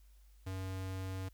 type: tone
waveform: square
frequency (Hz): 94.5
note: F#2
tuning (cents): +37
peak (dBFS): -39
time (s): 0.46-1.29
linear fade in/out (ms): 10
effects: added 50 Hz sine -58 dBFS peak until 1.33 s + white hiss -73 dBFS RMS until 1.33 s